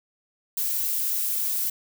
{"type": "noise", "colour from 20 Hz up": "violet", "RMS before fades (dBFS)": -26, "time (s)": [0.57, 1.7], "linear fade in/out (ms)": 5, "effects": []}